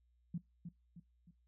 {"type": "tone with echo", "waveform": "sine", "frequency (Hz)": 172.4, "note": "F3", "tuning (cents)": -22, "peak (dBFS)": -36, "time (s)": [0.34, 0.38], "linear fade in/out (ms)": 5, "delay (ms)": 310, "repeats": 3, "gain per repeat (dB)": -7, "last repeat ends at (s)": 1.31, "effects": ["noise-tail reverb RT60 0.2 s tail -22 dB re dry", "added 60 Hz sine -70 dBFS peak until 1.47 s"]}